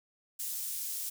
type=high-pass noise; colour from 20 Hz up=pink; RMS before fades=-37 dBFS; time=0.39-1.1 s; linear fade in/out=10 ms; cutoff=8800 Hz; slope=12 dB/octave; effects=none